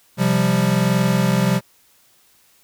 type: chord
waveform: square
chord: C suspended fourth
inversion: none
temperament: equal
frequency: 130.81 / 174.61 / 196 Hz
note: C3 / F3 / G3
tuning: 0 / 0 / 0 cents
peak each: -21 / -20 / -20 dBFS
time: 0.17-1.61 s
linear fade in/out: 50 ms
effects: white hiss -56 dBFS RMS until 2.63 s